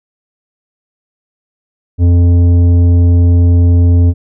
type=tone with tanh clipping; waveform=sine; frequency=87 Hz; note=F2; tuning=6 cents flat; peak=-6 dBFS; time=1.98-4.14 s; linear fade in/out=50 ms; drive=10 dB; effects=none